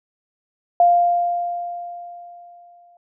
sine tone with exponential decay, 698.5 Hz, F5, in tune, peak -9 dBFS, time 0.8-2.97 s, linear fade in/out 2 ms, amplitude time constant 470 ms, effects none

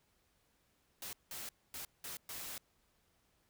white noise bursts at uneven times, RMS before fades -45 dBFS, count 5, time 1.02-1.13 / 1.31-1.49 / 1.74-1.85 / 2.04-2.17 / 2.29-2.58 s, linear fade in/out 2 ms, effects pink hiss -75 dBFS RMS until 3.49 s

